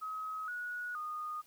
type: tone with pitch steps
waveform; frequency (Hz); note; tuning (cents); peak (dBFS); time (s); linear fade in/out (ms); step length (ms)
sine; 1272 / 1460 / 1230; D#6 / F#6 / D#6; +38 / -24 / -20; -37; 0.01-1.42; 20; 470
effects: white hiss -65 dBFS RMS until 1.46 s